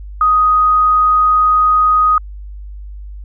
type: tone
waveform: sine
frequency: 1249 Hz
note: D#6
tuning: 6 cents sharp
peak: -8 dBFS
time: 0.21-2.18 s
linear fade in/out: 2 ms
effects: added 50 Hz sine -27 dBFS peak until 3.24 s